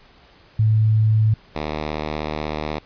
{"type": "tone pair in turn", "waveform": ["sine", "5% pulse"], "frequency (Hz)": [109.1, 76.32], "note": ["A2", "D#2"], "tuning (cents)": [-14, -33], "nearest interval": "tritone", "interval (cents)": 619, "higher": "first", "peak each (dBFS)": -13, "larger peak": "neither", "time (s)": [[0.59, 1.34], [1.55, 2.79]], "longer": "second", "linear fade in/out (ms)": 5, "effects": ["pink hiss -51 dBFS RMS until 2.85 s", "resampled to 11025 Hz"]}